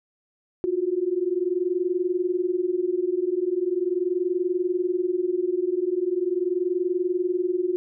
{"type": "tone pair together", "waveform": "sine", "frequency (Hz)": [348.2, 368.6], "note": ["F4", "F#4"], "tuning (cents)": [-5, -7], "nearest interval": "minor second", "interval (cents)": 98, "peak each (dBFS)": [-25, -24], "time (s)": [0.64, 7.76], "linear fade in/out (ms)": 0, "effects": []}